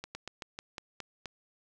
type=slowing click train; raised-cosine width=0.2 ms; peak=-22 dBFS; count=8; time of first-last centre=0.04-1.257 s; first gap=110 ms; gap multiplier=1.15; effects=none